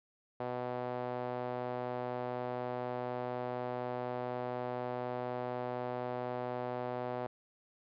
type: tone with band-pass filter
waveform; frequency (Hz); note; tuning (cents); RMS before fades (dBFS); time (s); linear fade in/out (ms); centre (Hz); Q
sawtooth; 124.1; B2; +9; -38; 0.4-7.27; 5; 660; 1.8
effects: resampled to 11025 Hz